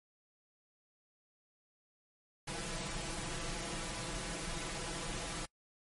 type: noise with comb filter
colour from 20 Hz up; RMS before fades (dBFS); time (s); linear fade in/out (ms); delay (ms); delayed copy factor
pink; -40; 2.47-5.46; 10; 6; +1
effects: noise-tail reverb RT60 0.1 s tail -24 dB re dry + MP3 48 kbps